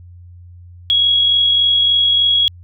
sine tone with amplitude modulation, 3322 Hz, G#7, in tune, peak -9 dBFS, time 0.9-2.48 s, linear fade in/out 0 ms, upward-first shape sine, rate 43.4 Hz, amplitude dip 30%, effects added 88 Hz sine -36 dBFS peak until 2.63 s

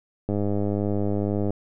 click train, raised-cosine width 2 ms, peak -13 dBFS, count 125, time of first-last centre 0.29-1.506 s, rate 102 Hz, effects none

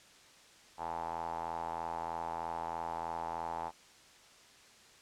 square tone with band-pass filter, 41.58 Hz, E1, 16 cents sharp, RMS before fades -39 dBFS, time 0.77-3.72 s, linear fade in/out 50 ms, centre 860 Hz, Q 6.9, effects white hiss -59 dBFS RMS until 5.01 s + low-pass 7000 Hz 12 dB/octave

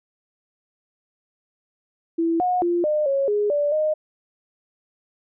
sine tone with pitch steps, 331.8 / 725 / 346.9 / 605 / 550 / 415 / 583 / 616 Hz, E4 / F#5 / F4 / D#5 / C#5 / G#4 / D5 / D#5, +11 / -35 / -12 / -49 / -14 / -1 / -13 / -17 cents, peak -18 dBFS, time 2.18-3.94 s, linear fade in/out 10 ms, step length 220 ms, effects none

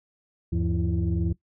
sine tone cluster, 78 / 99.4 / 170.4 / 333.2 Hz, D#2 / G2 / F3 / E4, +5 / +25 / -42 / +19 cents, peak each -25 / -28 / -27 / -31 dBFS, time 0.52-1.33 s, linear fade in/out 10 ms, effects noise-tail reverb RT60 0.1 s tail -18 dB re dry + tanh soft clip ceiling -16 dBFS

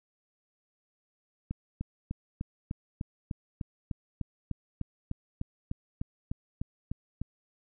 click train, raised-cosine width 5 ms, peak -21 dBFS, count 20, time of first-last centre 1.51-7.216 s, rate 3.33 Hz, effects none

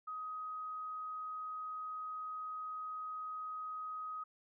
sine tone, 1258 Hz, D#6, 19 cents sharp, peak -40 dBFS, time 0.07-4.24 s, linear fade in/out 10 ms, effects none

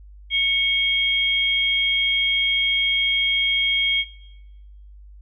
sine tone pair together, 2217 / 3243 Hz, C#7 / G#7, 0 / -42 cents, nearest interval perfect fifth, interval 658 cents, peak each -21 / -19 dBFS, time 0.3-4.05 s, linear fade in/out 50 ms, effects noise-tail reverb RT60 1.0 s tail -22 dB re dry + added 50 Hz sine -41 dBFS peak until 5.21 s

